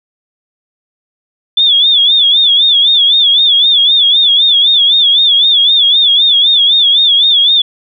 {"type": "tone with vibrato", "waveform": "sine", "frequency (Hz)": 3474, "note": "A7", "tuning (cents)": -23, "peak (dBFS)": -5, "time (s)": [1.57, 7.62], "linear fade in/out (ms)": 5, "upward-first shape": "sine", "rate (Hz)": 3.9, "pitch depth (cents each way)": 110, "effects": []}